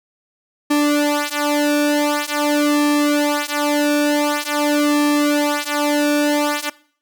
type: tone with flanger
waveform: sawtooth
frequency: 293.7 Hz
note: D4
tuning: in tune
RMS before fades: -17 dBFS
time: 0.7-6.7 s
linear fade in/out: 10 ms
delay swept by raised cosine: 2 to 4.4 ms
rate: 0.46 Hz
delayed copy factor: -1
effects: noise-tail reverb RT60 0.5 s tail -20 dB re dry